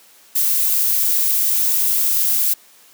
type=noise; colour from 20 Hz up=violet; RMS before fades=-17 dBFS; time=0.35-2.54 s; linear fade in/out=10 ms; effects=white hiss -49 dBFS RMS until 2.93 s + high-pass 200 Hz 12 dB/octave